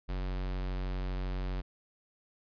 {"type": "tone", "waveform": "square", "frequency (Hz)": 46.3, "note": "F#1", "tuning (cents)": 2, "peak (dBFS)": -33, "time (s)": [0.08, 1.62], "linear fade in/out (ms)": 20, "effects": ["resampled to 11025 Hz"]}